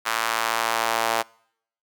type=tone with high-pass filter sweep; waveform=sawtooth; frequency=113.6 Hz; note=A#2; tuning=44 cents flat; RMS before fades=-24 dBFS; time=0.05-1.23 s; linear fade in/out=20 ms; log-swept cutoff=1200 to 760 Hz; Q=1.6; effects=noise-tail reverb RT60 0.7 s tail -26 dB re dry